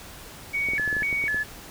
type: tone with vibrato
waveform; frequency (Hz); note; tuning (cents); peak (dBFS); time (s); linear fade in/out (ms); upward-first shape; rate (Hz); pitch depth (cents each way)
sine; 1962; B6; -12; -23; 0.53-1.44; 20; square; 2; 230
type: clicks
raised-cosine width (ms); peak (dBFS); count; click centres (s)
2; -22; 10; 0.687 / 0.735 / 0.797 / 0.877 / 0.928 / 0.967 / 1.022 / 1.128 / 1.24 / 1.345
effects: pink hiss -43 dBFS RMS until 1.7 s